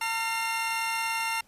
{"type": "tone cluster", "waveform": "40% pulse", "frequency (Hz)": [905, 1369, 2121, 2756], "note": ["A5", "F6", "C7", "F7"], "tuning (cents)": [48, -35, 23, -24], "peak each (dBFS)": [-30, -35, -33, -32], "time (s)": [0.01, 1.41], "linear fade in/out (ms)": 5, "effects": ["pink hiss -61 dBFS RMS until 1.47 s", "resampled to 32000 Hz"]}